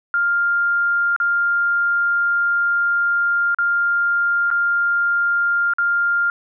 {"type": "tone with dropouts", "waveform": "sine", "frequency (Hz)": 1400, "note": "F6", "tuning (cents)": 4, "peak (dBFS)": -15, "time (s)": [0.14, 6.3], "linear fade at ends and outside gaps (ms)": 1, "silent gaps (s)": [[1.163, 1.201], [3.546, 3.586], [4.503, 4.512], [5.736, 5.784]], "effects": []}